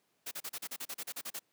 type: noise bursts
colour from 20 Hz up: white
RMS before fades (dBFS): -40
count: 13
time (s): 0.26-1.394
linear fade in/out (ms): 10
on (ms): 54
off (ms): 36
effects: pink hiss -75 dBFS RMS until 1.52 s + high-pass 200 Hz 12 dB/octave